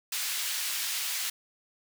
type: high-pass noise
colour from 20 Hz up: pink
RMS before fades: -32 dBFS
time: 0.12-1.3 s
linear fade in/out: 5 ms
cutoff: 2400 Hz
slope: 12 dB/octave
effects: none